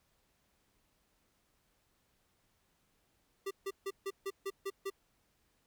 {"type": "tone bursts", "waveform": "square", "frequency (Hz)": 392, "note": "G4", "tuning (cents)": 0, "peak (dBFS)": -36, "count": 8, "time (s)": [3.46, 4.902], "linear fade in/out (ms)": 10, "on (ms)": 49, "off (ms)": 150, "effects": ["pink hiss -75 dBFS RMS until 5.66 s"]}